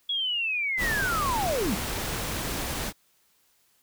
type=linear sweep; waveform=sine; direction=down; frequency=3369 to 162.4 Hz; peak=-25 dBFS; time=0.09-1.75 s; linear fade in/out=5 ms
type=noise; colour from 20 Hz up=pink; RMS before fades=-31 dBFS; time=0.77-2.93 s; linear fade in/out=50 ms
effects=white hiss -66 dBFS RMS until 3.82 s